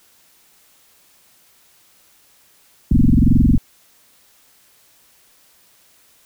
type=tone with frequency modulation; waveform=sine; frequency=112.3 Hz; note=A2; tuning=36 cents sharp; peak=-9 dBFS; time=2.91-3.58 s; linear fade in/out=5 ms; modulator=22.1 Hz; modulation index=7; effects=white hiss -54 dBFS RMS until 6.25 s